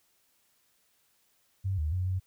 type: tone with pitch steps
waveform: sine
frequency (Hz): 96.2 / 76.6 / 91.6 / 93.3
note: G2 / D#2 / F#2 / F#2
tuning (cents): -32 / -27 / -17 / +15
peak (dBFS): -27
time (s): 1.64-2.2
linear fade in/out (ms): 20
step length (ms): 140
effects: white hiss -70 dBFS RMS until 2.26 s